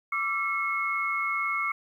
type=tone cluster; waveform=sine; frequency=1166 / 1344 / 2176 Hz; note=D6 / E6 / C#7; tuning=-13 / +33 / -33 cents; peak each=-30 / -34 / -28 dBFS; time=0.12-1.72 s; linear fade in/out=5 ms; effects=10-bit